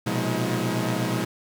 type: tone cluster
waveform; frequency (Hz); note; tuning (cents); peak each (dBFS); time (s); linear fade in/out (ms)
sawtooth; 119.3 / 127.6 / 178.4 / 209.3 / 319.9; A#2 / C3 / F3 / G#3 / D#4; +41 / -43 / +37 / +14 / +48; -26; 0.06-1.25; 10
effects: 9-bit